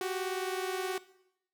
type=beating tone pair; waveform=sawtooth; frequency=370 / 389 Hz; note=F#4 / G4; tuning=0 / -13 cents; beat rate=19 Hz; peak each=-29 / -34 dBFS; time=0.01-0.98 s; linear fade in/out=2 ms; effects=noise-tail reverb RT60 0.8 s tail -18 dB re dry